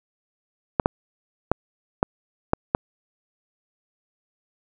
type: clicks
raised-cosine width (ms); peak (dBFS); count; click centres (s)
1; -3; 6; 0.798 / 0.859 / 1.516 / 2.029 / 2.534 / 2.749
effects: none